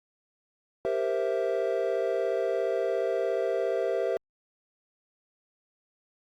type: chord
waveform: triangle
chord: C dominant seventh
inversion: second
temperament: equal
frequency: 392 / 466.2 / 523.3 / 659.3 Hz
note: G4 / Bb4 / C5 / E5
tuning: 0 / 0 / 0 / 0 cents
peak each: -29 dBFS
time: 0.85-4.17 s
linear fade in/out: 0 ms
effects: Opus 48 kbps